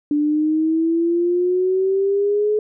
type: exponential sweep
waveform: sine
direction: up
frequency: 292.4 to 427.3 Hz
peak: -15 dBFS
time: 0.11-2.59 s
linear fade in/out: 2 ms
effects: none